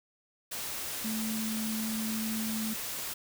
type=tone in noise; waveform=sine; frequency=220 Hz; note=A3; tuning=in tune; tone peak=-32 dBFS; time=1.04-2.74 s; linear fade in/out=10 ms; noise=white; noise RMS=-37 dBFS; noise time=0.51-3.14 s; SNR=+2 dB; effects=none